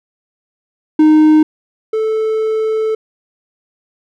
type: tone pair in turn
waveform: triangle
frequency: 308.9 / 438.4 Hz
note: D#4 / A4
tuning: -12 / -6 cents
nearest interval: tritone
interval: 606 cents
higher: second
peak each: -3 / -11 dBFS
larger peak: first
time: 0.99-1.43 / 1.93-2.95 s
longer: second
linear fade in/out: 5 ms
effects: none